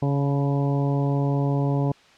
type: harmonic tone with a mistuned harmonic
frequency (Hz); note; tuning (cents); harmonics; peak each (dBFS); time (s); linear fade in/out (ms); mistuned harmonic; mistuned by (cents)
140.4; C#3; +22; 1 / 2 / 3 / 4 / 5 / 6 / 7; -21 / -27 / -31 / -33 / -35 / -37 / -38; 0.02-1.92; 5; 6; +34
effects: white hiss -53 dBFS RMS until 2.17 s + low-pass 4000 Hz 12 dB/octave